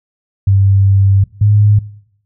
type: tone pair in turn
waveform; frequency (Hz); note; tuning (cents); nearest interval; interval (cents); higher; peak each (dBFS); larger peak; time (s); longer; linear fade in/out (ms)
sine; 98 / 104.19; G2 / G#2; 0 / +6; minor second; 106; second; -6; neither; 0.47-1.24 / 1.41-1.79; first; 5
effects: noise-tail reverb RT60 0.7 s tail -20 dB re dry